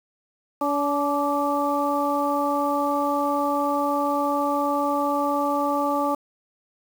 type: harmonic tone with a mistuned harmonic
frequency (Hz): 286.2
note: D4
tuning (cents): -45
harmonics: 1 / 2 / 3 / 4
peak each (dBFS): -26 / -26 / -26 / -26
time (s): 0.61-6.15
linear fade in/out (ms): 5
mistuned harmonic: 4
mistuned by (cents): +33
effects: 7-bit